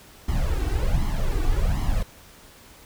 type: noise with flanger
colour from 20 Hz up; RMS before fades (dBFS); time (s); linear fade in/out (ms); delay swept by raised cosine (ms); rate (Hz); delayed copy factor
brown; -22; 0.28-2.03; 5; 0.95 to 2.65; 1.3; +0.95
effects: pink hiss -49 dBFS RMS until 2.85 s